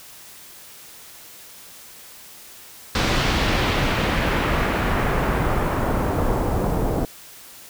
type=noise with low-pass filter sweep; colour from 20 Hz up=pink; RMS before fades=-21 dBFS; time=2.95-7.05 s; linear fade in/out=2 ms; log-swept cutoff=4600 to 660 Hz; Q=0.94; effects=white hiss -43 dBFS RMS until 7.69 s